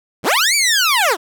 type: linear two-way sweep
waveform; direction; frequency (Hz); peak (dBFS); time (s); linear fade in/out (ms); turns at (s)
15% pulse; up then down; 61.7 to 2358 to 296.6; -6; 0.23-1.17; 50; 0.55
effects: none